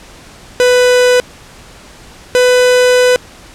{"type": "tone pair in turn", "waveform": "45% pulse", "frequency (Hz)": [496.8, 498.9], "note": ["B4", "B4"], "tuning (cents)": [10, 17], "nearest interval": "unison", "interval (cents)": 7, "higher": "second", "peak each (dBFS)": -6, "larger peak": "neither", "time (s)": [[0.6, 1.2], [2.35, 3.16]], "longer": "second", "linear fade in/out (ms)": 0, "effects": ["pink hiss -37 dBFS RMS until 3.54 s", "low-pass 9000 Hz 12 dB/octave"]}